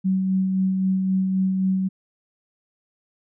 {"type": "tone with tremolo", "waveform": "sine", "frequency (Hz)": 189.1, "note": "F#3", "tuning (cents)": 38, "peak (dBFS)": -17, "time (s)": [0.04, 1.89], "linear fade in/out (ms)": 20, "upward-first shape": "sine", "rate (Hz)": 3.8, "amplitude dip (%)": 30, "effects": []}